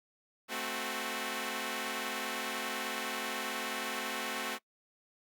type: chord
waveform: 5% pulse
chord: F# diminished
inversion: first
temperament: equal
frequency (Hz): 220 / 261.6 / 370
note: A3 / C4 / F#4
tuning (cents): 0 / 0 / 0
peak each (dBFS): -28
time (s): 0.48-4.59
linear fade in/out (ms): 50
effects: noise-tail reverb RT60 0.1 s tail -23 dB re dry + Opus 48 kbps